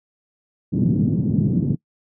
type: band-pass noise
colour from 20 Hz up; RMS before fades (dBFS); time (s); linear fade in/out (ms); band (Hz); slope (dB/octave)
pink; -19; 0.72-1.76; 20; 130 to 250; 24
effects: noise-tail reverb RT60 0.1 s tail -24 dB re dry